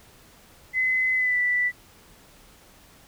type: tone with pitch glide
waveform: sine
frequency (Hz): 2033 to 1972.8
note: B6 to B6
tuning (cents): +50 to -2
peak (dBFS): -20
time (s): 0.73-1.72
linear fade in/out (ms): 50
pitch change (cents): -52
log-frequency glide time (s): 1.14-1.39
effects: pink hiss -53 dBFS RMS until 3.07 s